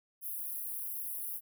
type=high-pass noise; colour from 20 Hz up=white; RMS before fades=-39 dBFS; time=0.21-1.41 s; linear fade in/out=50 ms; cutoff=10000 Hz; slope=96 dB/octave; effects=none